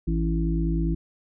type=harmonic tone; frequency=55 Hz; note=A1; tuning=in tune; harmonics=1 / 3 / 5 / 6; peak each=-24 / -26 / -33 / -30 dBFS; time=0.07-0.95 s; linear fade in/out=10 ms; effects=none